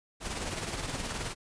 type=noise with tremolo; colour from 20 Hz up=pink; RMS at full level=-33 dBFS; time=0.2-1.35 s; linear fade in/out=50 ms; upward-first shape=triangle; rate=19 Hz; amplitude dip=55%; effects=resampled to 22050 Hz